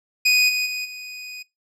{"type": "tone with level steps", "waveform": "25% pulse", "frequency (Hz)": 2489, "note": "D#7", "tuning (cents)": 0, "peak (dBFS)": [-10, -16, -21, -29], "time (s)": [0.25, 1.43], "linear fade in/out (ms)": 10, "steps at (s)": [0.48, 0.65, 0.84], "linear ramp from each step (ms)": 20, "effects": ["noise-tail reverb RT60 0.2 s tail -22 dB re dry", "low-pass 12000 Hz 12 dB/octave"]}